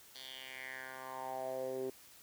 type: tone with band-pass filter sweep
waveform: 10% pulse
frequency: 130.81 Hz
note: C3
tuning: in tune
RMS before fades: -43 dBFS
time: 0.15-1.9 s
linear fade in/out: 2 ms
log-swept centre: 4100 to 360 Hz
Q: 4.2
effects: white hiss -59 dBFS RMS until 2.22 s